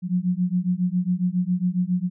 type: beating tone pair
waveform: sine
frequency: 176.6 / 183.9 Hz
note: F3 / F#3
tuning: +20 / -10 cents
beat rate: 7.3 Hz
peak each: -23 dBFS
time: 0.02-2.1 s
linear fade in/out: 50 ms
effects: none